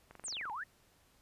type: click train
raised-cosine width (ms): 0.5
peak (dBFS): -36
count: 10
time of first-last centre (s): 0.11-0.498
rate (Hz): 23.2
type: exponential two-way sweep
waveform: sine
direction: down then up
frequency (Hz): 9397 to 800 to 1924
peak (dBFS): -38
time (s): 0.24-0.64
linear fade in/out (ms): 10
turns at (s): 0.52
effects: pink hiss -68 dBFS RMS until 1.21 s + resampled to 32000 Hz